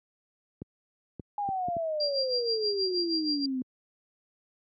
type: clicks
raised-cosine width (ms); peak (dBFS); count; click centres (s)
3; -24; 5; 0.619 / 1.197 / 1.489 / 1.685 / 1.767
type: exponential sweep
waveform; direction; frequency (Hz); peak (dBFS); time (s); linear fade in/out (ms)
sine; down; 833 to 251.2; -28; 1.38-3.62; 2
type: tone with tremolo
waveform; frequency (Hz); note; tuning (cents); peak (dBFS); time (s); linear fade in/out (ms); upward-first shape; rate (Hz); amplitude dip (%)
sine; 4753; D8; +20; -26; 2-3.46; 5; sine; 6.3; 80
effects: high-pass 100 Hz 12 dB/octave